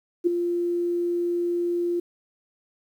sine tone with ADSR envelope, 347.7 Hz, F4, 8 cents flat, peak -14 dBFS, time 0.24-2 s, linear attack 29 ms, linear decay 9 ms, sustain -8 dB, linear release 6 ms, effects 9-bit

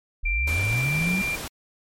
sine linear sweep, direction up, 33.56 to 196 Hz, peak -23 dBFS, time 0.23-1.22 s, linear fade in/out 10 ms
sine tone with pitch glide, 2360 to 2375 Hz, D7 to D7, +8 to +19 cents, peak -24 dBFS, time 0.25-1.36 s, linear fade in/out 10 ms, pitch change +11 cents, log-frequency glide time 1.03-1.15 s
pink noise, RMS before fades -33 dBFS, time 0.47-1.48 s, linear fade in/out 5 ms
effects MP3 64 kbps

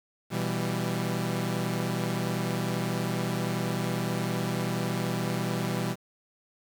sawtooth chord, E minor, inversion second, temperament equal with one note detuned, 123.47 / 166.06 / 196 Hz, B2 / E3 / G3, 0 / +13 / 0 cents, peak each -28 dBFS, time 0.3-5.96 s, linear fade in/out 50 ms, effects 8-bit

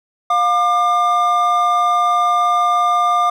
triangle tone pair together, 708.2 / 1199 Hz, F5 / D6, +24 / +36 cents, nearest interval major sixth, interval 912 cents, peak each -15 / -12 dBFS, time 0.3-3.3 s, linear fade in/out 5 ms, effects none

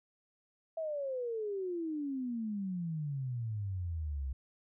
sine exponential sweep, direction down, 659 to 64.2 Hz, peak -34 dBFS, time 0.77-4.33 s, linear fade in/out 5 ms, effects none

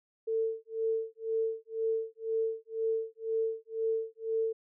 sine tone with tremolo, 447.5 Hz, A4, 29 cents sharp, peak -26 dBFS, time 0.27-4.53 s, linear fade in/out 10 ms, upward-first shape sine, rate 2 Hz, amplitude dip 100%, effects none

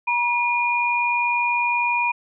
sine tone pair together, 959 / 2431 Hz, A#5 / D#7, +49 / -41 cents, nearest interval octave + major third, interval 1610 cents, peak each -21 dBFS, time 0.07-2.12 s, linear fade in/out 10 ms, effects none

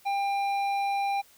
sine tone with hard clipping, 797 Hz, G5, 28 cents sharp, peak -27 dBFS, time 0.05-1.22 s, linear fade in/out 20 ms, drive 9 dB, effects white hiss -58 dBFS RMS until 1.37 s

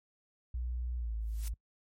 sine tone with pitch glide, 60.7 to 54.71 Hz, B1 to A1, -29 to -9 cents, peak -33 dBFS, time 0.54-1.54 s, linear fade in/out 5 ms, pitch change -180 cents, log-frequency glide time 0.97-1.14 s
blue noise with exponential growth, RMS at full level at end -41 dBFS, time 1.21-1.48 s, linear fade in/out 0 ms, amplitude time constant 57 ms
effects noise-tail reverb RT60 0.1 s tail -24 dB re dry + MP3 64 kbps

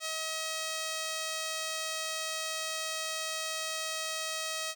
5% pulse tone, 637 Hz, D#5, 41 cents sharp, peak -22 dBFS, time 0-4.75 s, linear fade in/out 50 ms, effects none

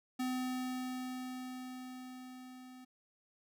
square tone with level ramp, 254.6 Hz, C4, 47 cents flat, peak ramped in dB -34 to -52 dBFS, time 0.19-2.85 s, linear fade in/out 10 ms, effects none

